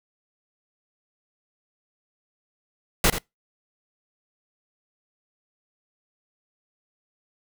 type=noise with echo; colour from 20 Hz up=pink; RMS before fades=-18 dBFS; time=3.04-3.1 s; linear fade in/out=2 ms; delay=84 ms; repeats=1; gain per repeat=-10 dB; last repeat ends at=3.184 s; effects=noise-tail reverb RT60 0.2 s tail -25 dB re dry